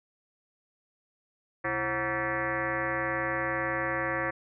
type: tone with frequency modulation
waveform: sine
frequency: 1142 Hz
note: D6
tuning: 49 cents flat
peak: -27 dBFS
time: 1.64-4.31 s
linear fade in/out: 10 ms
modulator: 202 Hz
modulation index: 4.4
effects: none